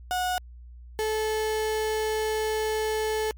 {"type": "tone pair in turn", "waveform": "35% pulse", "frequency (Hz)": [730, 434.1], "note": ["F#5", "A4"], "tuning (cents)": [-24, -23], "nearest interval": "major sixth", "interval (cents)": 899, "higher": "first", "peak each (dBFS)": -23, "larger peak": "neither", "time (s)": [[0.11, 0.38], [0.99, 3.31]], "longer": "second", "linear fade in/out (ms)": 0, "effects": ["added 60 Hz sine -42 dBFS peak until 3.37 s", "MP3 96 kbps"]}